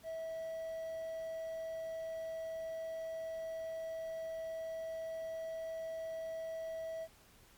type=tone with quantisation; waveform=triangle; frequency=650 Hz; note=E5; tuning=24 cents flat; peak=-37 dBFS; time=0.03-7.08 s; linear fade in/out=50 ms; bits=11; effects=pink hiss -63 dBFS RMS until 7.57 s + MP3 96 kbps